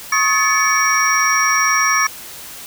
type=tone cluster; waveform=sine; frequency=1093 / 1263 / 1732 / 2245 / 5640 Hz; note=C#6 / D#6 / A6 / C#7 / F8; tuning=-25 / +26 / -28 / +21 / +16 cents; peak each=-19 dBFS; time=0.12-2.07 s; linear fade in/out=5 ms; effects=white hiss -34 dBFS RMS until 2.66 s